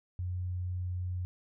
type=tone; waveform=sine; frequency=90.3 Hz; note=F#2; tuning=42 cents flat; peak=-32 dBFS; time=0.19-1.25 s; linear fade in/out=0 ms; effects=none